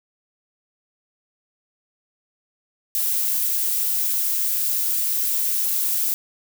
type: noise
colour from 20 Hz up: violet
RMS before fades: -22 dBFS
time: 2.95-6.14 s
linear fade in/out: 0 ms
effects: none